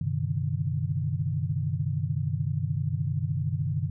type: tone cluster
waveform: sine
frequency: 96.3 / 125.9 / 142.6 / 155.9 Hz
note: G2 / B2 / C#3 / D#3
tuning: -30 / +34 / +49 / +4 cents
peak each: -31 dBFS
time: 0.01-3.9 s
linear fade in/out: 5 ms
effects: none